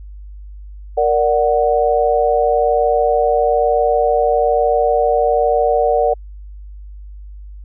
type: chord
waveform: sine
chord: Bb augmented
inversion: none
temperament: equal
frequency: 466.2 / 587.3 / 740 Hz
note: Bb4 / D5 / F#5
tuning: 0 / 0 / 0 cents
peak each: -16 dBFS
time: 0.97-6.14 s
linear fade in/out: 10 ms
effects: added 50 Hz sine -31 dBFS peak until 7.64 s